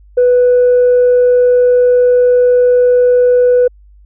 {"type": "tone", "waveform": "sine", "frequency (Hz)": 493.9, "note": "B4", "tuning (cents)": 0, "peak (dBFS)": -4, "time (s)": [0.17, 3.68], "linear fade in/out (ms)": 10, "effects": ["tanh soft clip ceiling -3 dBFS", "added 50 Hz sine -39 dBFS peak until 4.05 s"]}